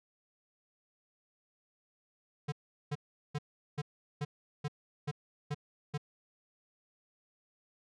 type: tone bursts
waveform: square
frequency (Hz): 146.83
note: D3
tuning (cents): 0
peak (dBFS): -33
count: 9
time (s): 2.48-5.978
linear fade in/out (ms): 10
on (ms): 42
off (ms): 390
effects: low-pass 6000 Hz 12 dB/octave